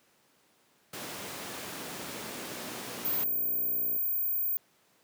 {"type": "noise", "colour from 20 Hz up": "pink", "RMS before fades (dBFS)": -39, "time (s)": [0.93, 3.24], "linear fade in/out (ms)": 5}
{"type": "click train", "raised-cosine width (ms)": 2, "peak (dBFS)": -34, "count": 133, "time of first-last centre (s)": [1.8, 3.964], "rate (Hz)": 61}
{"type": "tone", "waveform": "sine", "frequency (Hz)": 15270, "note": "A#9", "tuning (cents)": 40, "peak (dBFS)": -27, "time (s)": [3.05, 4.57], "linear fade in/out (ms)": 0}
{"effects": ["pink hiss -66 dBFS RMS until 5.03 s", "high-pass 200 Hz 12 dB/octave"]}